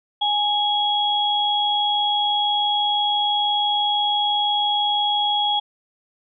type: tone pair together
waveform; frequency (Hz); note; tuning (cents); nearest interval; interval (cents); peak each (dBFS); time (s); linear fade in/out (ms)
sine; 830.6 / 3322; G#5 / G#7; 0 / 0; 2 octaves; 2400; -21 / -20; 0.21-5.6; 10
effects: none